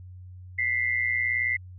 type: tone pair together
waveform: sine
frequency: 1984.8 / 2104 Hz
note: B6 / C7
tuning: +8 / +9 cents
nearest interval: minor second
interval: 101 cents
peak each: -26 dBFS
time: 0.58-1.57 s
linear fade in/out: 10 ms
effects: added 91 Hz sine -41 dBFS peak until 1.78 s